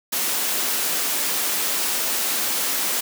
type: high-pass noise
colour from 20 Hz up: white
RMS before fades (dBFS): -23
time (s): 0.12-3.01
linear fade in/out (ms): 10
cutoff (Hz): 200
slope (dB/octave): 24
effects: none